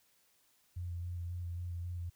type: tone with vibrato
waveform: sine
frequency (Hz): 87.31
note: F2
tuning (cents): 0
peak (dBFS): -37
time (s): 0.76-2.1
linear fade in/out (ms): 10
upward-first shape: square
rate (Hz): 3.7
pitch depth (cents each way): 19
effects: white hiss -71 dBFS RMS until 2.15 s